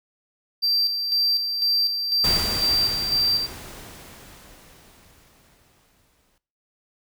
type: tone with tremolo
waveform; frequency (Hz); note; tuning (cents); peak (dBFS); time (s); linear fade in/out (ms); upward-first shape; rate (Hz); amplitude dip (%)
triangle; 4699; D8; 0; -17; 0.62-3.47; 20; square; 2; 50
type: noise with exponential decay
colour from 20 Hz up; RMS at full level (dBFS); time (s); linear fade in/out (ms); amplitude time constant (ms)
pink; -26; 2.24-6.38; 1; 900
effects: noise-tail reverb RT60 0.5 s tail -19 dB re dry